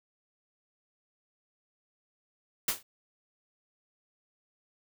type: noise with exponential decay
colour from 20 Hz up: white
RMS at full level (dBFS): -23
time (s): 2.68-2.83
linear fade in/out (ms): 5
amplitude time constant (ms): 32
effects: none